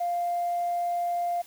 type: tone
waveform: sine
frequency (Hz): 698.5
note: F5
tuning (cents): 0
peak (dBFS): -24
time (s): 0-1.42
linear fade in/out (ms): 10
effects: tanh soft clip ceiling -21 dBFS + white hiss -52 dBFS RMS until 1.46 s